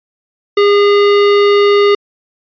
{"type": "tone", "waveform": "square", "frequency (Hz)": 407.2, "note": "G#4", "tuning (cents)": -34, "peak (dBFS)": -7, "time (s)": [0.57, 1.95], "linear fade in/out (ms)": 5, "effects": ["resampled to 11025 Hz"]}